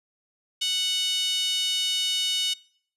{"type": "tone with high-pass filter", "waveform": "5% pulse", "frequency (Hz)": 740, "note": "F#5", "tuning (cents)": 0, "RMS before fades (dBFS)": -26, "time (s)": [0.61, 2.54], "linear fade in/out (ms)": 10, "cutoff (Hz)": 3200, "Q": 9.3, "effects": ["noise-tail reverb RT60 0.6 s tail -24 dB re dry", "resampled to 32000 Hz"]}